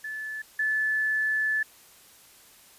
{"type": "tone pair in turn", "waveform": "sine", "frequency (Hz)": [1737, 1737], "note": ["A6", "A6"], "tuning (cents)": [-23, -23], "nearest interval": "unison", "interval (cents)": 0, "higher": "neither", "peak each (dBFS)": [-32, -23], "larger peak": "second", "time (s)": [[0.04, 0.42], [0.59, 1.63]], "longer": "second", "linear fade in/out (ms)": 5, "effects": ["white hiss -54 dBFS RMS until 2.78 s", "resampled to 32000 Hz"]}